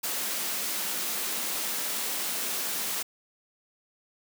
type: high-pass noise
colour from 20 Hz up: white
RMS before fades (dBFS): -31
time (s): 0.03-3.03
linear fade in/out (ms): 10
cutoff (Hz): 170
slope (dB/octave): 48
effects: none